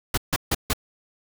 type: noise bursts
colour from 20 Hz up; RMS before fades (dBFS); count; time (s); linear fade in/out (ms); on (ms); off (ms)
pink; -22; 4; 0.14-0.734; 5; 36; 150
effects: none